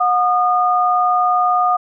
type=tone pair together; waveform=sine; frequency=725.2 / 1222 Hz; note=F#5 / D#6; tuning=-35 / -32 cents; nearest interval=major sixth; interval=903 cents; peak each=-15 dBFS; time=0-1.77 s; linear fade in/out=10 ms; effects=none